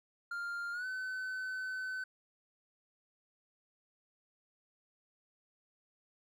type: tone with pitch glide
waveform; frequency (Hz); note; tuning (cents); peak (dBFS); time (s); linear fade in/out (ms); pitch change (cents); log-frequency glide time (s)
triangle; 1399 to 1516.8; F6 to F#6; +3 to +43; -35; 0.31-2.04; 5; +140; 0.72-0.86
effects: none